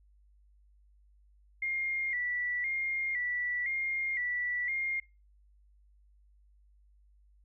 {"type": "tone with vibrato", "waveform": "sine", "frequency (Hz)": 2040, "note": "C7", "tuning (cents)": -44, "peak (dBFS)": -30, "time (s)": [1.62, 5], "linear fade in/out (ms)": 5, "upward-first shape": "square", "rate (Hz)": 0.98, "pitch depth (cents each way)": 70, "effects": ["noise-tail reverb RT60 0.3 s tail -24 dB re dry", "added 50 Hz sine -60 dBFS peak until 7.44 s"]}